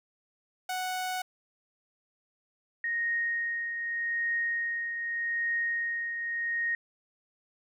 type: tone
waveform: sawtooth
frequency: 740 Hz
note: F#5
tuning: in tune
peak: -27 dBFS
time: 0.69-1.22 s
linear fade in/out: 5 ms
type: tone with tremolo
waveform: sine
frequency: 1864.7 Hz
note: A#6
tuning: in tune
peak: -26 dBFS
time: 2.84-6.75 s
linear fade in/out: 2 ms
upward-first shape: triangle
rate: 0.83 Hz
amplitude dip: 50%
effects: none